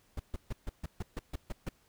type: noise bursts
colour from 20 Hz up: brown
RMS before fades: -35 dBFS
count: 10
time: 0.17-1.69 s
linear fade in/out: 5 ms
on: 26 ms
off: 140 ms
effects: pink hiss -68 dBFS RMS until 1.88 s